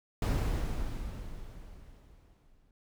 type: noise with exponential decay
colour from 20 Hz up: brown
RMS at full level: -25 dBFS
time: 0.22-2.71 s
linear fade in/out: 2 ms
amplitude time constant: 540 ms
effects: none